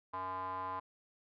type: tone with band-pass filter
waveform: square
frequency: 93.2 Hz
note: F#2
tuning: 13 cents sharp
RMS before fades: -40 dBFS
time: 0.13-0.8 s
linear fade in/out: 10 ms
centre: 1000 Hz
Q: 7.3
effects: resampled to 11025 Hz